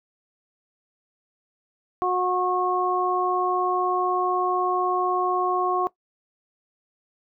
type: harmonic tone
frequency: 364 Hz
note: F#4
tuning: 28 cents flat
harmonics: 1 / 2 / 3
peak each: -25 / -25 / -25 dBFS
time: 2.02-5.87 s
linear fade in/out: 0 ms
effects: noise-tail reverb RT60 0.1 s tail -18 dB re dry